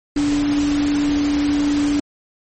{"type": "tone in noise", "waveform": "sine", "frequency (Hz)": 290, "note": "D4", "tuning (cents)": -22, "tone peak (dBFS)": -15, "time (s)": [0.16, 2], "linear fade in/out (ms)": 5, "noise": "pink", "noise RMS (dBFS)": -28, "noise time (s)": [0.16, 2], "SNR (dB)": 10, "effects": ["MP3 32 kbps"]}